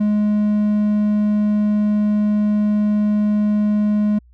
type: tone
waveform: triangle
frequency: 209.5 Hz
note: G#3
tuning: 15 cents sharp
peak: -12 dBFS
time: 0-4.19 s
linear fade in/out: 10 ms
effects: added 60 Hz sine -46 dBFS peak until 4.33 s